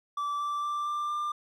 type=tone with pitch steps; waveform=triangle; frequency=1161 / 1169.1 / 1177.2 / 1185.4 / 1193.6 Hz; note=D6 / D6 / D6 / D6 / D6; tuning=-20 / -8 / +4 / +16 / +28 cents; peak=-27 dBFS; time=0.17-1.32 s; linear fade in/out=5 ms; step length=230 ms; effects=none